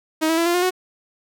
sawtooth tone with pitch steps, 315.7 / 325.5 / 335.6 / 346.1 / 356.8 / 367.9 Hz, D#4 / E4 / E4 / F4 / F4 / F#4, +25 / -22 / +31 / -16 / +37 / -10 cents, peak -13 dBFS, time 0.21-0.708 s, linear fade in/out 20 ms, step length 83 ms, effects none

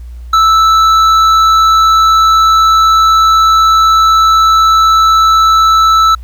triangle tone with hard clipping, 1316 Hz, E6, 3 cents flat, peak -6 dBFS, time 0.33-6.15 s, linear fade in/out 5 ms, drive 11 dB, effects added 60 Hz sine -24 dBFS peak until 6.23 s + pink hiss -50 dBFS RMS until 6.23 s

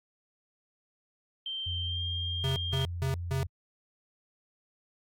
sine tone with pitch glide, 3136 to 3204 Hz, G7 to G7, 0 to +37 cents, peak -33 dBFS, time 1.46-2.85 s, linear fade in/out 2 ms, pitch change +37 cents, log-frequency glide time 1.81-2.03 s
sine tone with vibrato, 87 Hz, F2, 6 cents flat, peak -33 dBFS, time 1.66-3.47 s, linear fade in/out 10 ms, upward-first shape square, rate 18 Hz, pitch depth 11 cents each way
square tone bursts, 134.1 Hz, C3, 43 cents sharp, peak -29 dBFS, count 4, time 2.44-3.43 s, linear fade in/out 0 ms, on 120 ms, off 170 ms
effects AAC 64 kbps

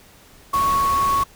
sine tone in noise, 1108.7 Hz, C#6, in tune, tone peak -16 dBFS, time 0.53-1.24 s, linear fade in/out 10 ms, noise pink, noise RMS -30 dBFS, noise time 0.53-1.24 s, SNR +11 dB, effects pink hiss -49 dBFS RMS until 1.35 s

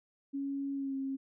sine tone with pitch glide, 277.2 to 269.9 Hz, C#4 to C#4, 0 to -46 cents, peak -33 dBFS, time 0.33-1.17 s, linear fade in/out 20 ms, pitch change -46 cents, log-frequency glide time 0.74-0.95 s, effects none

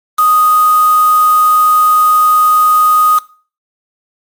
sine tone with quantisation, 1244.5 Hz, D#6, in tune, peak -6 dBFS, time 0.18-3.19 s, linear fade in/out 10 ms, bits 3, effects noise-tail reverb RT60 0.4 s tail -20 dB re dry + MP3 96 kbps

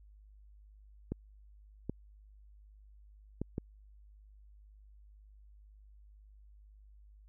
clicks, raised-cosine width 3 ms, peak -22 dBFS, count 4, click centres 1.12 / 1.896 / 3.416 / 3.581 s, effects added 51 Hz sine -55 dBFS peak until 7.28 s

